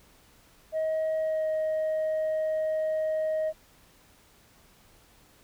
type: tone with pitch glide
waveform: sine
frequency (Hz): 633 to 627.2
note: D#5 to D#5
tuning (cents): +30 to +14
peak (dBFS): -23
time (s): 0.72-3.53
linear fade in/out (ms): 50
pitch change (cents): -16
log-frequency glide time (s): 1.19-1.48
effects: tanh soft clip ceiling -24 dBFS + pink hiss -59 dBFS RMS until 5.43 s